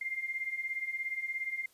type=beating tone pair; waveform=sine; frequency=2093 / 2110 Hz; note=C7 / C7; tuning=0 / +14 cents; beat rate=17 Hz; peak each=-39 / -35 dBFS; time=0.01-1.66 s; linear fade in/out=5 ms; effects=white hiss -65 dBFS RMS until 1.73 s + resampled to 32000 Hz